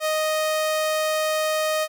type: tone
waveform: sawtooth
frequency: 622.3 Hz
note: D#5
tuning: in tune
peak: -17 dBFS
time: 0-1.88 s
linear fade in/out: 50 ms
effects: none